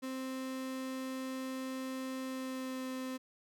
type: tone with pitch glide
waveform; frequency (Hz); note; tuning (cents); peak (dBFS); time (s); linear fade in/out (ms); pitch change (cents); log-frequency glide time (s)
35% pulse; 261.6 to 259; C4 to C4; 0 to -17; -36; 0.02-3.18; 20; -17; 2.22-2.88
effects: none